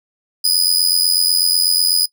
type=tone with amplitude modulation; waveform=sawtooth; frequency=4978 Hz; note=D#8; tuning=in tune; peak=-6 dBFS; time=0.44-2.06 s; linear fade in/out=10 ms; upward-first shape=sine; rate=88.1 Hz; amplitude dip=75%; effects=noise-tail reverb RT60 0.1 s tail -22 dB re dry